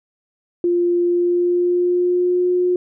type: tone with pitch glide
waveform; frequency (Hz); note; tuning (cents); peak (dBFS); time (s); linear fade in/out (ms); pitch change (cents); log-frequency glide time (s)
sine; 349.2 to 359.4; F4 to F4; 0 to +50; -14; 0.64-2.76; 2; +50; 1.03-2.47
effects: none